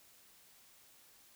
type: silence
effects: white hiss -63 dBFS RMS until 1.35 s